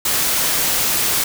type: noise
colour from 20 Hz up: white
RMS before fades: -18 dBFS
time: 0.05-1.24 s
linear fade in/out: 5 ms
effects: none